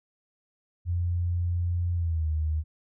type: tone with pitch glide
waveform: sine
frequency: 87.31 to 77.78 Hz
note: F2 to D#2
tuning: 0 to 0 cents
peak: -24 dBFS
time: 0.85-2.64 s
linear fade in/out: 50 ms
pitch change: -200 cents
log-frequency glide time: 1.94-2.28 s
effects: none